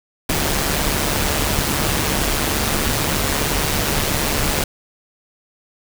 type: noise with amplitude modulation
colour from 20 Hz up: pink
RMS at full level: -17 dBFS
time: 0.29-4.64 s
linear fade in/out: 5 ms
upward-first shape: sine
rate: 145 Hz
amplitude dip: 55%
effects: none